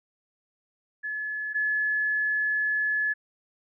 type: tone pair in turn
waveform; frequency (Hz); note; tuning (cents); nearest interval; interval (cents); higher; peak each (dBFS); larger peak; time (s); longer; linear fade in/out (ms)
sine; 1712 / 1712; A6 / A6; -48 / -48; unison; 0; neither; -29 / -23; second; 1.03-1.54 / 1.54-3.14; second; 20
effects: none